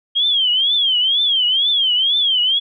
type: tone with vibrato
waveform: sine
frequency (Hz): 3211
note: G7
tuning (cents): +41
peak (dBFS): -13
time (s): 0.15-2.6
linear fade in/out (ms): 20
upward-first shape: triangle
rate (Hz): 2.1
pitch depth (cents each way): 190
effects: none